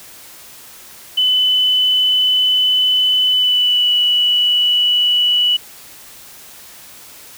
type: tone with pitch glide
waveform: sine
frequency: 3011 to 2949 Hz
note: F#7 to F#7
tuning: +30 to -6 cents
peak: -11 dBFS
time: 1.17-5.57 s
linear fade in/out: 10 ms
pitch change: -36 cents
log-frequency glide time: 3.27-3.91 s
effects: white hiss -39 dBFS RMS until 7.37 s